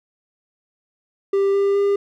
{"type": "tone with pitch steps", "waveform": "triangle", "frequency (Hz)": [394.6, 398, 401.5], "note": ["G4", "G4", "G4"], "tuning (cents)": [11, 26, 41], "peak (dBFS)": -13, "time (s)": [1.33, 1.96], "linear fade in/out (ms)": 5, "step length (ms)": 210, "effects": []}